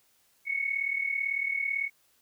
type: tone pair together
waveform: sine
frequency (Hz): 2183 / 2221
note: C#7 / C#7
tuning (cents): -27 / +3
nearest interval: unison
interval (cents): 30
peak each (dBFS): -32 / -29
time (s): 0.45-1.9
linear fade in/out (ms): 50
effects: white hiss -67 dBFS RMS until 2.21 s